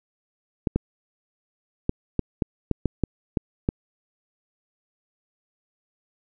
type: clicks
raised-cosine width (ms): 3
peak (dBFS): -8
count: 10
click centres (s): 0.672 / 0.76 / 1.894 / 2.193 / 2.422 / 2.713 / 2.857 / 3.037 / 3.372 / 3.689
effects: none